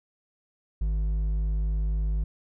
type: tone with hard clipping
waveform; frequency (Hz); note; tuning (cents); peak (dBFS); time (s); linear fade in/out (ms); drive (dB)
sine; 51.9; G#1; 0; -25; 0.81-2.24; 5; 5
effects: none